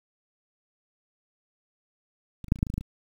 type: clicks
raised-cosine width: 5 ms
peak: -26 / -30 / -7 / -27 / -30 / -9 / -21 / -18 / -20 / -15 / -26 dBFS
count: 11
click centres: 2.443 / 2.483 / 2.521 / 2.559 / 2.589 / 2.629 / 2.668 / 2.701 / 2.74 / 2.78 / 2.81 s
effects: 8-bit